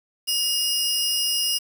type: tone pair together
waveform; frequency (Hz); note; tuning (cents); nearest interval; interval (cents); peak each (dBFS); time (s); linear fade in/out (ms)
sawtooth; 2851 / 5076; F7 / D#8; +35 / +34; minor seventh; 999; -21; 0.27-1.59; 20
effects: 7-bit

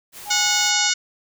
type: noise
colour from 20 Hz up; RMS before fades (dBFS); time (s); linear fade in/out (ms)
white; -38; 0.12-0.73; 50
type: tone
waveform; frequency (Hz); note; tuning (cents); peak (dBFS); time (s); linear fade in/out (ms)
sine; 829; G#5; -3; -27; 0.25-0.91; 50
type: harmonic tone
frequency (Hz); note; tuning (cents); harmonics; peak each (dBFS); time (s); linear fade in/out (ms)
730; F#5; -24; 2 / 3 / 4 / 5 / 6 / 7 / 8 / 9 / 10; -26 / -26 / -26 / -26 / -26 / -26 / -26 / -26 / -26; 0.3-0.94; 10
effects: none

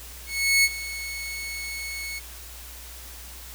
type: tone with ADSR envelope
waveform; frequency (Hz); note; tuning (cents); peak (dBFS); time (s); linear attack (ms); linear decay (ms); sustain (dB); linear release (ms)
sawtooth; 2200; C#7; -14; -12; 0.26-2.2; 380; 43; -16; 20
effects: added 60 Hz sine -43 dBFS peak until 3.54 s + white hiss -43 dBFS RMS until 3.54 s

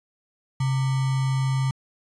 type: tone with sample-and-hold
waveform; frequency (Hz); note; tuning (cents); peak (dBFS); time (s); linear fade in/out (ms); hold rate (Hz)
sine; 133.3; C3; +33; -20; 0.6-1.71; 5; 1050
effects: resampled to 22050 Hz

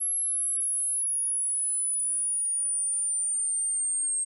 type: linear sweep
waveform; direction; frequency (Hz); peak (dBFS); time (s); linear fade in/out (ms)
sine; down; 11180 to 8420; -25; 0-4.25; 20
effects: none

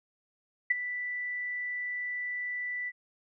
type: tone with ADSR envelope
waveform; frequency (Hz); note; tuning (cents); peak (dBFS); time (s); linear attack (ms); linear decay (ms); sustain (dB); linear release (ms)
sine; 1975.5; B6; 0; -19; 0.7-2.92; 9; 19; -13; 42
effects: none

